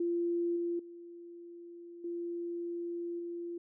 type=tone with level steps; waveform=sine; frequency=343.9 Hz; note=F4; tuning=27 cents flat; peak=-29 / -31 / -46 / -35 / -37 dBFS; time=0-3.58 s; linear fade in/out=5 ms; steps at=0.56 / 0.79 / 2.04 / 3.19 s; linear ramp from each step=5 ms; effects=none